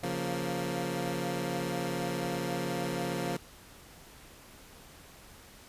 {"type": "chord", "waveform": "15% pulse", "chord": "Bb minor", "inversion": "first", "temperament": "equal with one note detuned", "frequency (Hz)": [138.59, 175.83, 233.1], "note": ["Db3", "F3", "Bb3"], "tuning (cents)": [0, 12, 0], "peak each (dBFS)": [-30, -28, -31], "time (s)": [0.03, 3.37], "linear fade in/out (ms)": 5, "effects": ["pink hiss -53 dBFS RMS until 5.68 s", "resampled to 32000 Hz"]}